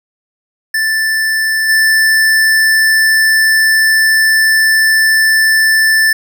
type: tone with level steps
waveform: square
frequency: 1763 Hz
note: A6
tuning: 3 cents sharp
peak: -12 / -8 dBFS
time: 0.74-6.13 s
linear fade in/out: 5 ms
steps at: 1.68 s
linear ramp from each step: 20 ms
effects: none